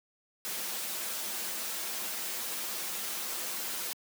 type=noise with comb filter; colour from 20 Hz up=white; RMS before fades=-36 dBFS; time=0.45-3.93 s; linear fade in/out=0 ms; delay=7 ms; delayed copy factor=-0.7; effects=high-pass 200 Hz 12 dB/octave